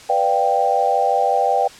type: chord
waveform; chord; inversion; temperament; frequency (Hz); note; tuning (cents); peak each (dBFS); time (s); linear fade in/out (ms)
sine; G dominant seventh; first; equal; 493.9 / 587.3 / 698.5 / 784; B4 / D5 / F5 / G5; 0 / 0 / 0 / 0; -22 / -22 / -21 / -17; 0.09-1.68; 10
effects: white hiss -41 dBFS RMS until 1.79 s + low-pass 7000 Hz 12 dB/octave